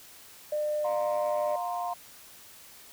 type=tone; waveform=sine; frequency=601 Hz; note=D5; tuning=40 cents sharp; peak=-26 dBFS; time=0.52-1.56 s; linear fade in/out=5 ms
type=chord; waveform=sine; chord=F suspended fourth; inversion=none; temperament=equal with one note detuned; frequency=706.6 / 932.3 / 1046.5 Hz; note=F5 / Bb5 / C6; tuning=+20 / 0 / 0 cents; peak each=-31 / -36 / -36 dBFS; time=0.84-1.94 s; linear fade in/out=10 ms
effects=tanh soft clip ceiling -20 dBFS + white hiss -51 dBFS RMS until 2.92 s